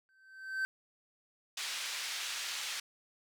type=tone with exponential growth; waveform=triangle; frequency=1546 Hz; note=G6; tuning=24 cents flat; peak=-27 dBFS; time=0.09-0.65 s; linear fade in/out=0 ms; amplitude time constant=120 ms
type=band-pass noise; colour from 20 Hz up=pink; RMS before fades=-39 dBFS; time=1.57-2.8 s; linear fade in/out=5 ms; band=2100 to 6800 Hz; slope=12 dB/octave
effects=none